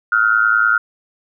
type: tone with amplitude modulation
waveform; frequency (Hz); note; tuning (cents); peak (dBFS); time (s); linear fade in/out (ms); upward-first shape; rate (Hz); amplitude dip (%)
sine; 1412; F6; +19; -7; 0.12-0.78; 5; sine; 110; 95
effects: none